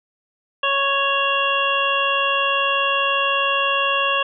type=harmonic tone; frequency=554.4 Hz; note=C#5; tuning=in tune; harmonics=1 / 2 / 3 / 5 / 6; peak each=-25 / -21 / -26 / -21 / -27 dBFS; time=0.63-4.23 s; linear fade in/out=5 ms; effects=none

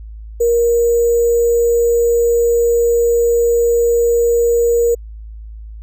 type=tone with sample-and-hold; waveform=sine; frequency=469.9 Hz; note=A#4; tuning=14 cents sharp; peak=-10 dBFS; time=0.4-4.95 s; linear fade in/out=10 ms; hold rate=7350 Hz; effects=added 54 Hz sine -29 dBFS peak until 5.82 s

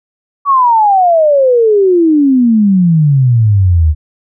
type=exponential sweep; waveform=sine; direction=down; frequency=1147 to 73.9 Hz; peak=-5 dBFS; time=0.45-3.95 s; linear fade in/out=50 ms; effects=none

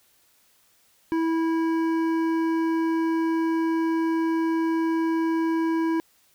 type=tone with hard clipping; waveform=sine; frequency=326.9 Hz; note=E4; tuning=14 cents flat; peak=-23 dBFS; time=1.12-6 s; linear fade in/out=0 ms; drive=11 dB; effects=white hiss -62 dBFS RMS until 6.34 s

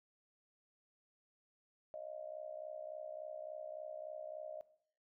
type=tone with amplitude modulation; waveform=sine; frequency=620 Hz; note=D#5; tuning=6 cents flat; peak=-40 dBFS; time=1.94-4.61 s; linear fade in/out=0 ms; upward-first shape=sine; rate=63.5 Hz; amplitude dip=85%; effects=noise-tail reverb RT60 0.6 s tail -17 dB re dry

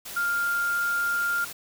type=tone in noise; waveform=sine; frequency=1400 Hz; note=F6; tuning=4 cents sharp; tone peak=-23 dBFS; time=0.16-1.45 s; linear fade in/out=10 ms; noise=white; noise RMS=-38 dBFS; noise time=0.05-1.53 s; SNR=+12 dB; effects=none

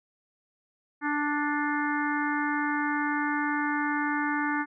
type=harmonic tone with a mistuned harmonic; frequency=293.7 Hz; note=D4; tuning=in tune; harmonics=1 / 3 / 4 / 5 / 6 / 7; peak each=-29 / -32 / -35 / -33 / -33 / -38 dBFS; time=1.01-4.66 s; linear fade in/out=50 ms; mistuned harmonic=7; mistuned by=+49 cents; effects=none

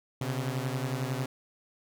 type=beating tone pair; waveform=sawtooth; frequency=126.8 / 137.8 Hz; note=B2 / C#3; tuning=+46 / -10 cents; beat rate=11 Hz; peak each=-28 / -30 dBFS; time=0.21-1.26 s; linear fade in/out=5 ms; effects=none

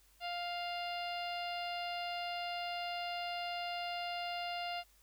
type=harmonic tone; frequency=700 Hz; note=F5; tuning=4 cents sharp; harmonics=1 / 2 / 3 / 4 / 5 / 6 / 7; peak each=-39 / -48 / -48 / -44 / -53 / -51 / -52 dBFS; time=0.2-4.84 s; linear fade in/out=50 ms; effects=added 50 Hz sine -68 dBFS peak until 5.02 s + white hiss -68 dBFS RMS until 5.02 s

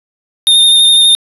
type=tone with vibrato; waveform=square; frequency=3654 Hz; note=A#7; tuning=35 cents flat; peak=-5 dBFS; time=0.47-1.15 s; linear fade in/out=0 ms; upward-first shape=sine; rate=12 Hz; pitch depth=19 cents each way; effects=resampled to 32000 Hz + 7-bit

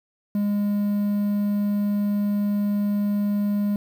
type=tone with quantisation; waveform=triangle; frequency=204.9 Hz; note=G#3; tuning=23 cents flat; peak=-18 dBFS; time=0.35-3.76 s; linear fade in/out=2 ms; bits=8; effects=none

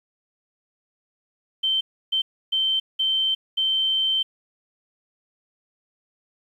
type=tone bursts at uneven times; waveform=sine; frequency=3108 Hz; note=G7; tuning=16 cents flat; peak=-19 dBFS; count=5; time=1.63-1.81 / 2.12-2.22 / 2.52-2.8 / 2.99-3.35 / 3.57-4.23 s; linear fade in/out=10 ms; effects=9-bit

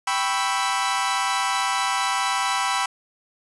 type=chord; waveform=sawtooth; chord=C# half-diminished seventh; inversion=second; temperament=equal; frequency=784 / 987.8 / 1108.7 / 1318.5 Hz; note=G5 / B5 / C#6 / E6; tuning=0 / 0 / 0 / 0 cents; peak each=-23 / -21 / -26 / -24 dBFS; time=0.07-2.86 s; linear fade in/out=5 ms; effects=resampled to 24000 Hz + 7-bit

